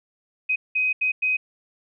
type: tone bursts at uneven times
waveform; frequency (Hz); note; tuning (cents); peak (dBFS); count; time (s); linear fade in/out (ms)
sine; 2516; D#7; +19; -19; 4; 0.49-0.56 / 0.75-0.93 / 1.01-1.12 / 1.22-1.37; 10
effects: none